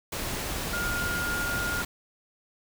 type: tone in noise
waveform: sine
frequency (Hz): 1417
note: F6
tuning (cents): +25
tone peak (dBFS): -29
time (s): 0.73-1.82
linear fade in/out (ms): 5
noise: pink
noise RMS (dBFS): -32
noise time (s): 0.12-1.85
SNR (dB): 0
effects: none